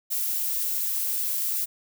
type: noise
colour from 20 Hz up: violet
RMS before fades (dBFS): -27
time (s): 0.1-1.66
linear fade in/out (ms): 20
effects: none